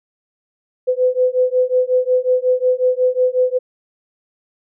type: beating tone pair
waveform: sine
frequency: 503 / 508.5 Hz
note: B4 / C5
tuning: +32 / -50 cents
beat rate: 5.5 Hz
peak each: -16 dBFS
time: 0.87-3.59 s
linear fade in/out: 20 ms
effects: none